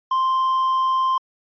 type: tone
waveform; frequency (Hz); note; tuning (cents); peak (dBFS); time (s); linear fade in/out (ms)
triangle; 1046.5; C6; 0; -15; 0.11-1.18; 5
effects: resampled to 11025 Hz